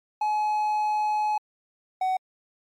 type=tone pair in turn; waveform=triangle; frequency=848 / 750 Hz; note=G#5 / F#5; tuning=+36 / +23 cents; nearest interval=major second; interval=213 cents; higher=first; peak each=-20 dBFS; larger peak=neither; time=0.21-1.38 / 2.01-2.17 s; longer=first; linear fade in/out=5 ms; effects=MP3 64 kbps